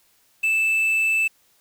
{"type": "tone with quantisation", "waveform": "triangle", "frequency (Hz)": 2637, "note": "E7", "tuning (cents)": 0, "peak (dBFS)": -16, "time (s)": [0.43, 1.28], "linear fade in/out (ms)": 10, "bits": 7, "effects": ["white hiss -61 dBFS RMS until 1.6 s"]}